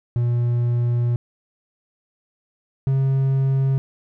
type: tone pair in turn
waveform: triangle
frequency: 120 / 134.7 Hz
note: B2 / C#3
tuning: -49 / -49 cents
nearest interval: major second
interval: 200 cents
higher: second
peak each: -15 / -14 dBFS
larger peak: second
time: 0.16-1.16 / 2.87-3.78 s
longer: first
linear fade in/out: 0 ms
effects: none